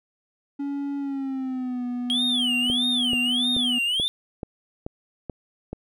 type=tone with pitch glide; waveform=triangle; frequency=281.8 to 245.3 Hz; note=C#4 to B3; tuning=+29 to -12 cents; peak=-24 dBFS; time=0.59-3.79 s; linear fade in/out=10 ms; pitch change=-241 cents; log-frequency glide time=0.98-1.85 s
type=tone with vibrato; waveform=triangle; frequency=3196 Hz; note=G7; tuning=33 cents sharp; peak=-20 dBFS; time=2.1-4.08 s; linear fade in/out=0 ms; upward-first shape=sine; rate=1.6 Hz; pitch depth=250 cents each way
type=click train; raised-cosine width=2 ms; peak=-18 dBFS; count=8; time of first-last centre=2.7-5.73 s; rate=2.31 Hz
effects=none